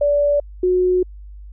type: tone pair in turn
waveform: sine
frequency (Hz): 579 / 364.7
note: D5 / F#4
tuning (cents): -25 / -25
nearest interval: minor sixth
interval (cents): 800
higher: first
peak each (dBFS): -13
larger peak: neither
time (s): 0.01-0.4 / 0.63-1.03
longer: second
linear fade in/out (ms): 5
effects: added 50 Hz sine -34 dBFS peak until 1.52 s